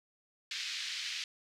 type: band-pass noise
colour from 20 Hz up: white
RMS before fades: -39 dBFS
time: 0.51-1.24 s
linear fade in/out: 2 ms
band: 1900 to 5000 Hz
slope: 24 dB/octave
effects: none